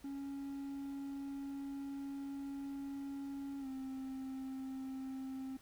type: tone with pitch glide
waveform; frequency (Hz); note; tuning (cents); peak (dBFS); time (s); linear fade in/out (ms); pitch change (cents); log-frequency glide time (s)
triangle; 277.2 to 264.8; C#4 to C4; 0 to +21; -39; 0.04-5.57; 5; -79; 3.6-3.67
effects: added 50 Hz sine -70 dBFS peak until 5.61 s + pink hiss -64 dBFS RMS until 5.61 s